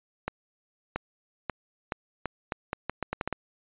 accelerating click train, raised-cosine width 0.5 ms, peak -14 dBFS, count 13, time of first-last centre 0.28-3.327 s, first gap 680 ms, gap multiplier 0.79, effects resampled to 8000 Hz

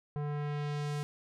square tone with low-pass filter sweep, 146.83 Hz, D3, in tune, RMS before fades -35 dBFS, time 0.16-1.03 s, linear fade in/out 0 ms, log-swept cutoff 1000 to 11000 Hz, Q 0.8, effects none

